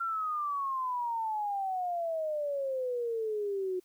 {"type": "exponential sweep", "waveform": "sine", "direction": "down", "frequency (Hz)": [1378, 362.3], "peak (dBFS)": -30, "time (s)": [0, 3.8], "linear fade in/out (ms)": 10, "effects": ["white hiss -69 dBFS RMS until 3.84 s"]}